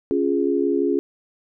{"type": "chord", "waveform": "sine", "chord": "Db major", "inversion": "none", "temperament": "equal", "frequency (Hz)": [277.2, 349.2, 415.3], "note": ["Db4", "F4", "Ab4"], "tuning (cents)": [0, 0, 0], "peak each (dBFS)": -22, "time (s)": [0.11, 0.99], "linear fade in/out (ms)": 0, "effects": []}